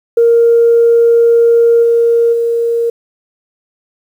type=tone with level steps; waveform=sine; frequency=466.2 Hz; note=A#4; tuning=in tune; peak=-4 / -6 / -10 dBFS; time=0.17-2.9 s; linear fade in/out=5 ms; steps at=1.82 / 2.32 s; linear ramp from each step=20 ms; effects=tanh soft clip ceiling 0 dBFS + 7-bit